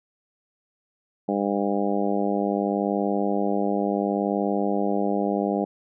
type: harmonic tone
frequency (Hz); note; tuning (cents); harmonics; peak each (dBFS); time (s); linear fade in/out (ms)
100.7; G2; +47; 2 / 3 / 4 / 5 / 6 / 7 / 8; -26 / -28 / -29 / -30 / -31 / -31 / -32; 1.28-5.65; 10
effects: none